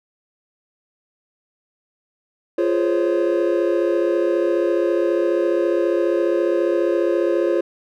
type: chord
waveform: triangle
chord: Db major seventh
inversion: first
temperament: just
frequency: 346.5 / 415.8 / 519.7 / 554.4 Hz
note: F4 / Ab4 / C5 / Db5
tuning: -14 / +2 / -12 / 0 cents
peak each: -17 / -22 / -22 / -21 dBFS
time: 2.58-7.61 s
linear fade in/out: 5 ms
effects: none